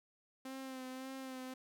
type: tone with vibrato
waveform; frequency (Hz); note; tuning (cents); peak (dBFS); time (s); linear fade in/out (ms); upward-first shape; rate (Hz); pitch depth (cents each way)
sawtooth; 261.6; C4; 0; -40; 0.45-1.54; 5; sine; 1.8; 30
effects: none